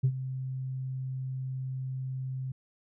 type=tone with ADSR envelope; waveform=sine; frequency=130.81 Hz; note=C3; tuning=in tune; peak=-18 dBFS; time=0.03-2.52 s; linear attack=16 ms; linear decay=66 ms; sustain=-14 dB; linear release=6 ms; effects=tanh soft clip ceiling -18 dBFS